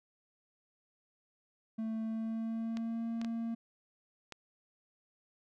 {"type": "tone with pitch glide", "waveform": "triangle", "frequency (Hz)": [222.1, 229.4], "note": ["A3", "A#3"], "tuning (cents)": [16, -28], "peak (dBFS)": -32, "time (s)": [1.78, 3.55], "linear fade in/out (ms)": 10, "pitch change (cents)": 56, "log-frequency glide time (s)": [2.04, 3.04]}
{"type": "clicks", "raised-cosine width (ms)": 0.2, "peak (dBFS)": -27, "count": 4, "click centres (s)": [2.771, 3.215, 3.247, 4.323]}
{"effects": []}